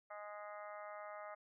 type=harmonic tone; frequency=207.7 Hz; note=G#3; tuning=in tune; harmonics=3 / 4 / 5 / 6 / 7 / 8 / 9 / 10; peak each=-50 / -54 / -60 / -52 / -61 / -65 / -62 / -61 dBFS; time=0.1-1.35 s; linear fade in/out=10 ms; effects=none